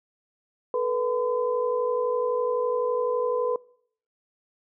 sine tone cluster, 439.9 / 491.8 / 1016 Hz, A4 / B4 / B5, 0 / -7 / +49 cents, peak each -29 / -24 / -31 dBFS, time 0.74-3.56 s, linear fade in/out 2 ms, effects noise-tail reverb RT60 0.6 s tail -23 dB re dry

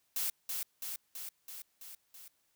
blue noise with echo, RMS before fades -34 dBFS, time 0.16-0.3 s, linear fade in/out 2 ms, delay 330 ms, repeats 6, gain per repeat -3 dB, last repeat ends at 2.28 s, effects white hiss -75 dBFS RMS until 2.55 s

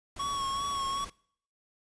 pink noise, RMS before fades -45 dBFS, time 0.16-1.1 s, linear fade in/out 5 ms
square tone with vibrato, 1108 Hz, C#6, 1 cent flat, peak -31 dBFS, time 0.19-1.05 s, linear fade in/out 10 ms, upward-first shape sine, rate 2.6 Hz, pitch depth 33 cents each way
effects noise-tail reverb RT60 0.6 s tail -23 dB re dry + resampled to 22050 Hz

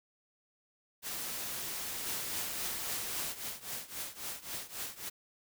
white noise, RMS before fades -39 dBFS, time 1.02-3.36 s, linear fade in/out 50 ms
white noise with tremolo, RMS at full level -38 dBFS, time 2.05-5.1 s, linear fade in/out 20 ms, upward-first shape triangle, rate 3.7 Hz, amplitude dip 90%
effects none

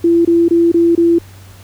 sine tone bursts, 338.2 Hz, E4, 44 cents sharp, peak -7 dBFS, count 5, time 0.04-1.186 s, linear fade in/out 5 ms, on 210 ms, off 24 ms, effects added 96 Hz sine -36 dBFS peak until 1.63 s + pink hiss -43 dBFS RMS until 1.63 s

